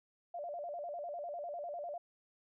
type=tone with vibrato; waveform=sine; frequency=638 Hz; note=D#5; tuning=43 cents sharp; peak=-39 dBFS; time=0.34-1.98 s; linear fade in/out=5 ms; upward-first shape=square; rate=10 Hz; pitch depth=150 cents each way; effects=none